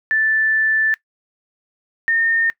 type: tone pair in turn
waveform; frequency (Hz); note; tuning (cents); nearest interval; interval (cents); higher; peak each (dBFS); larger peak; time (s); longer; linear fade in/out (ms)
sine; 1760 / 1825.2; A6 / A#6; 0 / -37; minor second; 63; second; -14; neither; 0.11-0.94 / 2.08-2.5; first; 0
effects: noise-tail reverb RT60 0.1 s tail -20 dB re dry